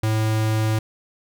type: tone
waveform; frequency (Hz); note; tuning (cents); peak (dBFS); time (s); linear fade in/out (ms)
square; 109.4; A2; -9; -19; 0.03-0.79; 5
effects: none